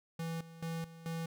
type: tone with tremolo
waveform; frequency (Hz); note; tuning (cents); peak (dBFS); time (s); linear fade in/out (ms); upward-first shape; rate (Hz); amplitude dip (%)
square; 164.81; E3; 0; -37; 0.19-1.26; 5; square; 2.3; 80
effects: none